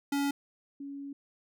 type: tone pair in turn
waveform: square / sine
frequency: 281.8 / 280 Hz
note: C#4 / C#4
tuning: +29 / +18 cents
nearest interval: unison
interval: 11 cents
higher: first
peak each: -28 / -38 dBFS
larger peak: first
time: 0.12-0.31 / 0.8-1.13 s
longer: second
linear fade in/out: 5 ms
effects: none